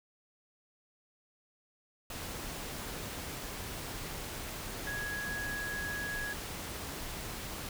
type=tone in noise; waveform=sine; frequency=1666 Hz; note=G#6; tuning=5 cents sharp; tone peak=-36 dBFS; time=4.87-6.33 s; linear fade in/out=2 ms; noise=pink; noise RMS=-41 dBFS; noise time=2.1-7.69 s; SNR=+2 dB; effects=none